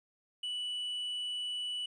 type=tone; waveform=triangle; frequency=2960 Hz; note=F#7; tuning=in tune; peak=-33 dBFS; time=0.43-1.86 s; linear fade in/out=5 ms; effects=resampled to 22050 Hz + 12-bit